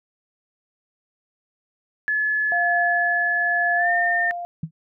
sine tone with pitch glide, 1714 to 1811.7 Hz, A6 to A#6, -46 to -50 cents, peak -19 dBFS, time 2.08-4.31 s, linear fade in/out 0 ms, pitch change +96 cents, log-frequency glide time 3.76-3.89 s
sine tone with tremolo, 698.5 Hz, F5, in tune, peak -20 dBFS, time 2.52-4.45 s, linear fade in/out 0 ms, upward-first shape triangle, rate 0.92 Hz, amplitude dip 60%
sine tone with exponential decay, 160 Hz, D#3, 49 cents sharp, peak -20 dBFS, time 4.63-4.71 s, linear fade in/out 5 ms, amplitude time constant 17 ms
effects none

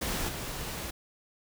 pink noise with level steps, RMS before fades -32 / -37 dBFS, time 0.01-0.91 s, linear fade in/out 10 ms, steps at 0.28 s, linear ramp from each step 10 ms, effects none

